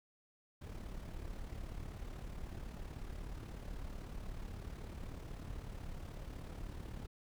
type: noise with amplitude modulation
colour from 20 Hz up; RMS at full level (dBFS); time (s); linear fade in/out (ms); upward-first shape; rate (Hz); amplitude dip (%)
brown; -43; 0.61-7.07; 10; sine; 36.2; 55
effects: none